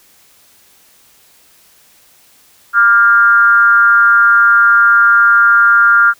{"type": "tone with frequency modulation", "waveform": "sine", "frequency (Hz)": 1396.9, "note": "F6", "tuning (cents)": 0, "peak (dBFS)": -5, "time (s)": [2.73, 6.14], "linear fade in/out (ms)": 50, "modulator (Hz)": 210, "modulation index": 0.6, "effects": ["white hiss -48 dBFS RMS until 6.19 s"]}